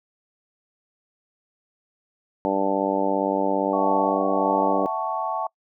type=harmonic tone; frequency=97.6 Hz; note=G2; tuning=7 cents flat; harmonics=2 / 3 / 4 / 5 / 6 / 7 / 8 / 9; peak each=-31 / -26 / -30 / -28 / -26 / -32 / -31 / -27 dBFS; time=2.45-4.86 s; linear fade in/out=0 ms
type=chord; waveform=sine; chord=F# minor seventh; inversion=third; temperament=equal with one note detuned; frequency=659.3 / 740 / 880 / 1111.9 Hz; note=E5 / F#5 / A5 / C#6; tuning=0 / 0 / 0 / +5 cents; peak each=-30 / -30 / -28 / -29 dBFS; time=3.73-5.47 s; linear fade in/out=5 ms
effects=noise-tail reverb RT60 0.1 s tail -25 dB re dry